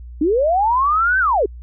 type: linear two-way sweep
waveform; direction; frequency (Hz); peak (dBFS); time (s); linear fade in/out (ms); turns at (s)
sine; up then down; 282 to 1568 to 354; -13; 0.21-1.46; 5; 1.19
effects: added 60 Hz sine -32 dBFS peak until 1.62 s